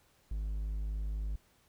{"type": "tone", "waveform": "triangle", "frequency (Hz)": 52, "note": "G#1", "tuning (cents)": 3, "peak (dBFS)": -31, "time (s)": [0.31, 1.36], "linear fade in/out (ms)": 5, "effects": ["pink hiss -68 dBFS RMS until 1.68 s"]}